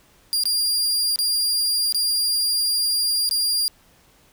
sawtooth tone with dropouts, 4804 Hz, D8, 38 cents sharp, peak -16 dBFS, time 0.33-3.68 s, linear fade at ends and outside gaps 0 ms, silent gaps 0.436-0.455 / 1.159-1.189 / 1.924-1.946 / 3.291-3.311 s, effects pink hiss -56 dBFS RMS until 4.32 s

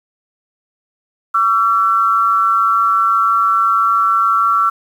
sine tone pair together, 1143 / 1349.1 Hz, D6 / E6, -47 / +40 cents, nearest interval minor third, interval 287 cents, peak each -15 / -12 dBFS, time 1.34-4.7 s, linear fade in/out 10 ms, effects 7-bit

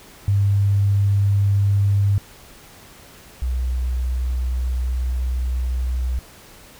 sine tone pair in turn, 100 / 62.65 Hz, G2 / B1, +35 / +25 cents, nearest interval minor sixth, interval 810 cents, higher first, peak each -14 / -19 dBFS, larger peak first, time 0.28-2.18 / 3.42-6.19 s, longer second, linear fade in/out 0 ms, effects pink hiss -45 dBFS RMS until 6.79 s

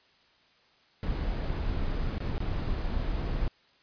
brown noise with dropouts, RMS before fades -30 dBFS, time 1.03-3.48 s, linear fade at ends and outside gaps 0 ms, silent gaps 2.182-2.204 / 2.38-2.404 s, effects white hiss -63 dBFS RMS until 3.82 s + resampled to 11025 Hz

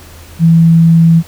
sine tone, 165.2 Hz, E3, 4 cents sharp, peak -3 dBFS, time 0.39-1.23 s, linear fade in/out 50 ms, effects added 82 Hz sine -35 dBFS peak until 1.27 s + pink hiss -37 dBFS RMS until 1.27 s

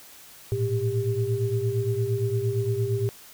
sine tone cluster, 109.2 / 117.9 / 397.2 Hz, A2 / A#2 / G4, -13 / +20 / +23 cents, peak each -27 dBFS, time 0.52-3.09 s, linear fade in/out 0 ms, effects white hiss -48 dBFS RMS until 3.33 s

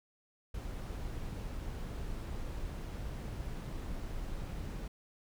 brown noise, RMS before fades -40 dBFS, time 0.54-4.88 s, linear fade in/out 5 ms, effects none

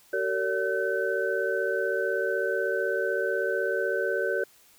sine tone cluster, 381.6 / 457.6 / 571 / 1525 Hz, G4 / A#4 / D5 / G6, -47 / -32 / -49 / -48 cents, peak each -30 dBFS, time 0.13-4.44 s, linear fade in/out 5 ms, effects white hiss -58 dBFS RMS until 4.78 s

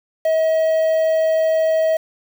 triangle tone with quantisation, 639 Hz, D#5, 46 cents sharp, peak -12 dBFS, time 0.25-1.97 s, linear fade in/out 5 ms, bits 6, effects none

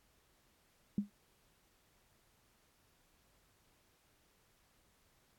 sine tone with exponential decay, 203.9 Hz, G#3, 32 cents flat, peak -27 dBFS, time 0.98-1.1 s, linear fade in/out 2 ms, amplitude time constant 25 ms, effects pink hiss -72 dBFS RMS until 5.38 s + AAC 64 kbps

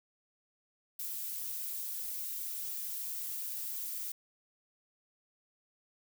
violet noise with flanger, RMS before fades -39 dBFS, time 0.99-4.12 s, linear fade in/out 5 ms, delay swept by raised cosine 1.9 to 5.7 ms, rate 3.2 Hz, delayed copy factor +0.7, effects none

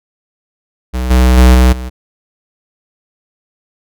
square tone with level steps, 62.8 Hz, B1, 30 cents sharp, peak -15 / -6 / -3 / -5 / -21 dBFS, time 0.93-1.9 s, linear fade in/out 20 ms, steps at 1.1 / 1.37 / 1.54 / 1.72 s, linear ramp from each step 10 ms, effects none

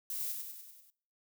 violet noise with echo, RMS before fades -38 dBFS, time 0.1-0.32 s, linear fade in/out 2 ms, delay 97 ms, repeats 6, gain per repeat -4 dB, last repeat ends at 0.902 s, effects noise-tail reverb RT60 0.5 s tail -21 dB re dry

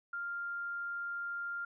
sine tone, 1396.9 Hz, F6, in tune, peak -36 dBFS, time 0.13-1.65 s, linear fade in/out 5 ms, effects none

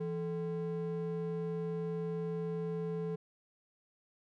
triangle ring-modulated tone, 301.2 Hz, D4, 44 cents sharp, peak -29 dBFS, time 0-3.16 s, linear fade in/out 10 ms, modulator 134 Hz, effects none

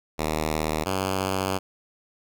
5% pulse tone pair in turn, 77.78 / 95.08 Hz, D#2 / F#2, 0 / +48 cents, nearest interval minor third, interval 348 cents, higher second, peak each -13 dBFS, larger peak neither, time 0.18-0.85 / 0.85-1.59 s, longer second, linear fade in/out 20 ms, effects none

